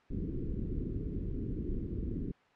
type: low-pass noise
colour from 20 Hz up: pink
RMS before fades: -36 dBFS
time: 0.1-2.32 s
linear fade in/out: 10 ms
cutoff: 400 Hz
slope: 48 dB/octave
effects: white hiss -64 dBFS RMS until 2.55 s + low-pass 2000 Hz 12 dB/octave